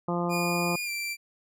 harmonic tone, 173.8 Hz, F3, 8 cents flat, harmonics 1 / 2 / 3 / 4 / 5 / 6 / 7, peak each -29 / -32 / -34 / -35 / -36 / -37 / -37 dBFS, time 0.08-0.76 s, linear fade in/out 5 ms
sawtooth tone with pitch glide, 2432 to 2351 Hz, D#7 to D7, -40 to +1 cents, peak -27 dBFS, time 0.29-1.17 s, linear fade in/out 50 ms, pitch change -59 cents, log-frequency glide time 0.84-0.9 s
effects none

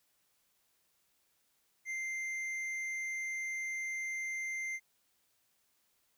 sine tone with hard clipping, 2090 Hz, C7, 2 cents flat, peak -37 dBFS, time 1.85-4.8 s, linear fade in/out 50 ms, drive 6 dB, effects white hiss -75 dBFS RMS until 6.17 s

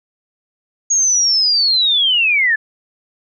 sine linear sweep, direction down, 6645 to 1700 Hz, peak -11 dBFS, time 0.9-2.56 s, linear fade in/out 10 ms, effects none

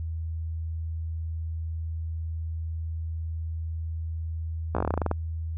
slowing click train, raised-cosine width 1 ms, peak -12 dBFS, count 13, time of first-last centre 4.75-5.113 s, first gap 16 ms, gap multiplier 1.11, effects added 81 Hz sine -29 dBFS peak until 5.57 s

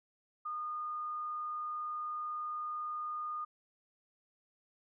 sine tone, 1223 Hz, D#6, 30 cents flat, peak -36 dBFS, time 0.45-3.45 s, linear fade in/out 10 ms, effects none

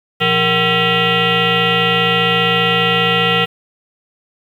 sine tone with frequency modulation, 1639 Hz, G#6, 23 cents flat, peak -11 dBFS, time 0.2-3.46 s, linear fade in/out 20 ms, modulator 293 Hz, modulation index 5.4, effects 7-bit

